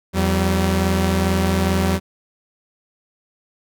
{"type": "tone pair together", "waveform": "sawtooth", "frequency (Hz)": [84.7, 191.8], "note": ["E2", "G3"], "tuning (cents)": [48, -37], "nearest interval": "octave + major second", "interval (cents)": 1415, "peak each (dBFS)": -15, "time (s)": [0.13, 2], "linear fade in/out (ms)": 50, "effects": []}